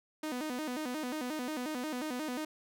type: tone with vibrato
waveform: sawtooth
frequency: 277.2 Hz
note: C#4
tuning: in tune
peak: -31 dBFS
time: 0.23-2.45 s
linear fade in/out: 5 ms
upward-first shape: square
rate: 5.6 Hz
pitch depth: 190 cents each way
effects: none